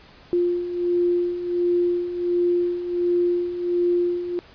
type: beating tone pair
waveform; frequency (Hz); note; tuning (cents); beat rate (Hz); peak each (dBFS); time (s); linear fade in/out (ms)
sine; 350 / 351.4; F4 / F4; +4 / +11; 1.4; -26 / -20; 0.33-4.39; 0
effects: pink hiss -49 dBFS RMS until 4.54 s + resampled to 11025 Hz